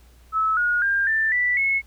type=tone with pitch steps; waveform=sine; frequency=1300 / 1442.4 / 1600.5 / 1775.9 / 1970.4 / 2186 Hz; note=E6 / F#6 / G6 / A6 / B6 / C#7; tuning=-24 / -45 / +36 / +16 / -5 / -25 cents; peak=-18 dBFS; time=0.32-1.82 s; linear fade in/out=50 ms; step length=250 ms; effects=added 60 Hz sine -49 dBFS peak until 1.86 s + pink hiss -58 dBFS RMS until 1.86 s